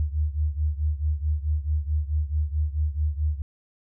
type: beating tone pair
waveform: sine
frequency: 74.3 / 78.9 Hz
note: D2 / D#2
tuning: +21 / +25 cents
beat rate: 4.6 Hz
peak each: -24 / -27 dBFS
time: 0-3.42 s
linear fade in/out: 0 ms
effects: none